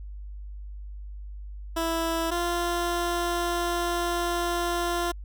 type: tone pair in turn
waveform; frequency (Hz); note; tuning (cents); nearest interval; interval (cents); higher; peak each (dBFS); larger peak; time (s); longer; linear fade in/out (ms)
15% pulse; 330 / 346.8; E4 / F4; +2 / -12; minor second; 86; second; -19 / -19; neither; 1.76-2.31 / 2.31-5.12; second; 10
effects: added 50 Hz sine -36 dBFS peak until 5.24 s